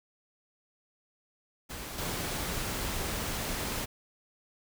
pink noise with level steps, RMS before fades -40 / -34 dBFS, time 1.69-3.86 s, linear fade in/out 20 ms, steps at 1.98 s, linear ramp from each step 5 ms, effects none

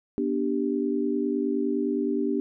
sine chord, G major, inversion first, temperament equal with one note detuned, 244 / 293.7 / 392 Hz, B3 / D4 / G4, -21 / 0 / 0 cents, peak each -28 / -27 / -28 dBFS, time 0.18-2.4 s, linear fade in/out 0 ms, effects none

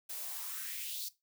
blue noise with high-pass filter sweep, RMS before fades -41 dBFS, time 0.09-1.09 s, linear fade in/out 10 ms, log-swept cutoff 430 to 4700 Hz, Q 3.3, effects noise-tail reverb RT60 0.2 s tail -17 dB re dry

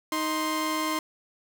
sawtooth tone pair together, 312.4 / 1049 Hz, D#4 / C6, +7 / +4 cents, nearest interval octave + major sixth, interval 2097 cents, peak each -25 dBFS, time 0.12-0.99 s, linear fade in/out 2 ms, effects none

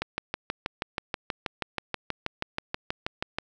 click train, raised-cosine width 0.3 ms, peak -12 dBFS, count 22, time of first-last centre 0.02-3.385 s, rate 6.24 Hz, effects none

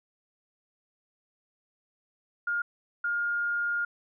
sine tone bursts at uneven times, 1416 Hz, F6, 23 cents sharp, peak -26 dBFS, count 2, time 2.47-2.62 / 3.04-3.85 s, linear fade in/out 5 ms, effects none

